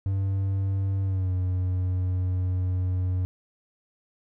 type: tone with pitch glide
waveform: triangle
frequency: 97 to 91.66 Hz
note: G2 to F#2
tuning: -18 to -16 cents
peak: -21 dBFS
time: 0.06-3.25 s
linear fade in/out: 0 ms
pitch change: -98 cents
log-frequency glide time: 1.03-1.32 s
effects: none